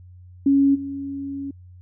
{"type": "tone with level steps", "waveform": "sine", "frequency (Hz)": 277.2, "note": "C#4", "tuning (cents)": 0, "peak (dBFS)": [-13, -27], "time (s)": [0.46, 1.51], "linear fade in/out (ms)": 5, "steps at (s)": 0.74, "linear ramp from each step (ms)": 20, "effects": ["added 90 Hz sine -42 dBFS peak until 1.81 s"]}